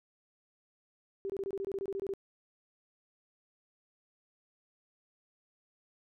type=tone bursts; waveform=sine; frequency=392 Hz; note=G4; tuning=in tune; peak=-33 dBFS; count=13; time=1.25-2.137 s; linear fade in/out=0 ms; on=47 ms; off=23 ms; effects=none